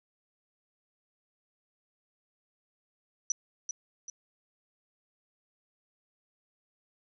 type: tone with echo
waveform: sine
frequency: 5920 Hz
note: F#8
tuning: in tune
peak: -25 dBFS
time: 3.3-3.32 s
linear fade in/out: 2 ms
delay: 390 ms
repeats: 2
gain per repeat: -7 dB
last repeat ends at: 4.1 s
effects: none